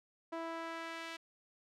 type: tone with band-pass filter sweep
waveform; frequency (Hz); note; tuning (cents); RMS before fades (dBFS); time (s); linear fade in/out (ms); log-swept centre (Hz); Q
sawtooth; 329.6; E4; 0; -43; 0.32-1.17; 10; 790 to 2700; 0.95
effects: none